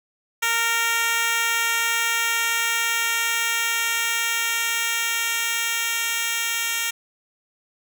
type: tone with high-pass filter sweep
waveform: 10% pulse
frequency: 462.2 Hz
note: A#4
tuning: 15 cents flat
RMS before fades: -23 dBFS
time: 0.42-6.91 s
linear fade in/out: 10 ms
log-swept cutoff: 1300 to 2500 Hz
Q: 0.71
effects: none

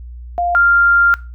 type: tone pair in turn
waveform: sine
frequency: 700 / 1394.4 Hz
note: F5 / F6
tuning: +4 / -3 cents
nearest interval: octave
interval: 1193 cents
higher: second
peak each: -14 / -8 dBFS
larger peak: second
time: 0.38-0.55 / 0.55-1.14 s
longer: second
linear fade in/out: 0 ms
effects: noise-tail reverb RT60 0.3 s tail -20 dB re dry + added 60 Hz sine -29 dBFS peak until 1.34 s

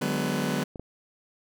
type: chord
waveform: sawtooth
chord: G# half-diminished seventh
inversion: second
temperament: just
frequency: 149.51 / 186.89 / 207.7 / 249.2 Hz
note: D3 / F#3 / G#3 / B3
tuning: +31 / +18 / 0 / +16 cents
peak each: -28 / -27 / -28 / -26 dBFS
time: 0.01-0.64 s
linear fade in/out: 10 ms
type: clicks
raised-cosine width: 2 ms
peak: -25 dBFS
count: 2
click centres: 0.758 / 0.796 s
effects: none

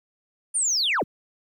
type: linear sweep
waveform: sine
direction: down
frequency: 9397 to 38.89 Hz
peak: -19 dBFS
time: 0.54-1.04 s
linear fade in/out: 20 ms
effects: tanh soft clip ceiling -17 dBFS + 10-bit

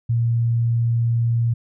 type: tone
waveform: sine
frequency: 116.9 Hz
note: A#2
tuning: 5 cents sharp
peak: -16 dBFS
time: 0.09-1.54 s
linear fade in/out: 10 ms
effects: none

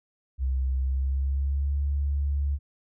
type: tone with pitch glide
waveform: sine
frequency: 65.41 to 70.92 Hz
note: C2 to C#2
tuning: 0 to +40 cents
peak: -23 dBFS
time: 0.38-2.59 s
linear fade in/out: 50 ms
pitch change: +140 cents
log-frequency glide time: 0.78-1.77 s
effects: none

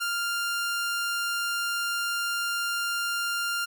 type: tone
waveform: sawtooth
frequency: 1396.9 Hz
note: F6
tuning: in tune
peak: -23 dBFS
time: 0-3.66 s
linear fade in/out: 20 ms
effects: none

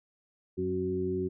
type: harmonic tone with a mistuned harmonic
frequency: 92.5 Hz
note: F#2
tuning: in tune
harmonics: 1 / 2 / 3 / 4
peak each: -38 / -36 / -37 / -30 dBFS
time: 0.57-1.29 s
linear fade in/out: 20 ms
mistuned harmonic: 3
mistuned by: -27 cents
effects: none

